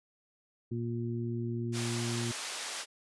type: harmonic tone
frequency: 117.6 Hz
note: A#2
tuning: 16 cents sharp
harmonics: 1 / 2 / 3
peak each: -34 / -37 / -39 dBFS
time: 0.71-2.32 s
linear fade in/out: 10 ms
type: band-pass noise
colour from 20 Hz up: white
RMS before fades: -39 dBFS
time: 1.72-2.86 s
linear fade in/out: 50 ms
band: 470 to 7500 Hz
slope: 12 dB/octave
effects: resampled to 24000 Hz